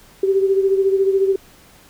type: beating tone pair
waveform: sine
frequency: 386.3 / 400.3 Hz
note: G4 / G4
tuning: -25 / +36 cents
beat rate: 14 Hz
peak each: -14 / -21 dBFS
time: 0.23-1.36 s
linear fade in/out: 5 ms
effects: pink hiss -48 dBFS RMS until 1.89 s